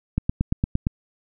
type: click train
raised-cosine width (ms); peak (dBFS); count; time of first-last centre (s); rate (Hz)
5; -8; 7; 0.18-0.869; 8.71
effects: none